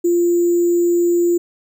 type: tone with sample-and-hold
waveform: sine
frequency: 346.5 Hz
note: F4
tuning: 14 cents flat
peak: -12 dBFS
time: 0.04-1.38 s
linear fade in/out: 10 ms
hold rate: 7350 Hz
effects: none